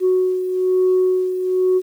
sine beating tone pair, 369.4 / 370.5 Hz, F#4 / F#4, -3 / +2 cents, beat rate 1.1 Hz, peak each -14 / -21 dBFS, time 0-1.82 s, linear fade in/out 50 ms, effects tanh soft clip ceiling -9 dBFS + 8-bit

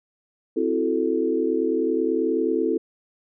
sine chord, F# half-diminished seventh, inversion second, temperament equal, 261.6 / 329.6 / 370 / 440 Hz, C4 / E4 / F#4 / A4, 0 / 0 / 0 / 0 cents, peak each -27 / -24 / -27 / -24 dBFS, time 0.56-2.78 s, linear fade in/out 10 ms, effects none

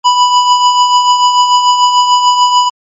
square tone with tremolo, 987.8 Hz, B5, in tune, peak -4 dBFS, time 0.04-2.7 s, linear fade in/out 20 ms, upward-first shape triangle, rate 6.8 Hz, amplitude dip 55%, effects MP3 32 kbps

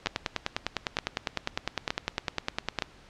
two click trains, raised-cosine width 0.2 ms, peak -9 / -9 dBFS, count 28 / 4, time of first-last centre 0.06-2.787 / 0.07-2.822 s, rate 9.9 / 1.09 Hz, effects pink hiss -54 dBFS RMS until 3.09 s + low-pass 5000 Hz 12 dB/octave

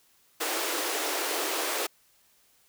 pink high-pass noise, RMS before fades -30 dBFS, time 0.4-1.87 s, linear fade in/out 10 ms, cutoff 300 Hz, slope 96 dB/octave, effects white hiss -64 dBFS RMS until 2.68 s

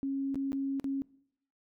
sine tone with dropouts, 273.2 Hz, C#4, 25 cents flat, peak -30 dBFS, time 0.03-1.02 s, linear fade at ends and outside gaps 0 ms, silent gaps 0.345-0.356 / 0.52-0.53 / 0.798-0.843 s, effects noise-tail reverb RT60 0.7 s tail -22 dB re dry

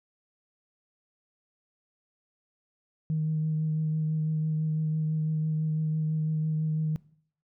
sine tone with vibrato, 156.1 Hz, D#3, 6 cents sharp, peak -24 dBFS, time 3.1-6.96 s, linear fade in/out 0 ms, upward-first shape triangle, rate 6 Hz, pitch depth 17 cents each way, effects noise-tail reverb RT60 0.6 s tail -21 dB re dry + tanh soft clip ceiling -20 dBFS

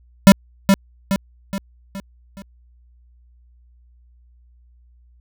square tone with echo, 196 Hz, G3, in tune, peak -4 dBFS, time 0.27-0.32 s, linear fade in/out 0 ms, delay 420 ms, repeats 5, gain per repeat -6 dB, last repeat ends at 2.42 s, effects added 60 Hz sine -49 dBFS peak until 5.2 s

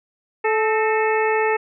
harmonic tone with a mistuned harmonic, 435.8 Hz, A4, 17 cents flat, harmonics 1 / 2 / 3 / 4 / 5 / 6, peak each -19 / -22 / -29 / -26 / -28 / -30 dBFS, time 0.44-1.57 s, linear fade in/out 10 ms, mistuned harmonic 4, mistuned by +63 cents, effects none

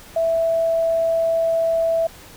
sine tone, 659.3 Hz, E5, in tune, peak -16 dBFS, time 0.16-2.07 s, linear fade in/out 5 ms, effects pink hiss -43 dBFS RMS until 2.36 s

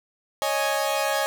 sawtooth chord, C# suspended second, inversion none, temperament equal, 554.4 / 622.3 / 830.6 Hz, C#5 / D#5 / G#5, 0 / 0 / 0 cents, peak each -23 dBFS, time 0.42-1.26 s, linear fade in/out 0 ms, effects none

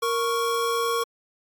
square tone pair together, 466.2 / 1108.7 Hz, A#4 / C#6, 0 / 0 cents, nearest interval octave + minor third, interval 1500 cents, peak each -26 dBFS, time 0.02-1.04 s, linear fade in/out 10 ms, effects AAC 64 kbps

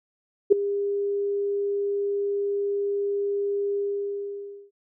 sine tone with ADSR envelope, 403 Hz, G4, 48 cents sharp, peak -8 dBFS, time 0.5-4.71 s, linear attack 23 ms, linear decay 6 ms, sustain -15 dB, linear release 940 ms, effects none

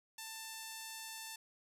5% pulse tone, 889 Hz, A5, 18 cents sharp, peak -33 dBFS, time 0.18-1.36 s, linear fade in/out 5 ms, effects none

